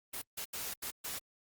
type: noise bursts at uneven times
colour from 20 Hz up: white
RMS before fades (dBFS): -40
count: 5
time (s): 0.13-0.22 / 0.37-0.45 / 0.53-0.74 / 0.82-0.91 / 1.04-1.19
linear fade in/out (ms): 10
effects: Opus 32 kbps